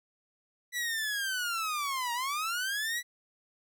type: linear two-way sweep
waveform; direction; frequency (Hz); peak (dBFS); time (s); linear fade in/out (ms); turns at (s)
sawtooth; down then up; 1975.5 to 933 to 1975.5; -27; 0.72-3.03; 50; 2.13
effects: none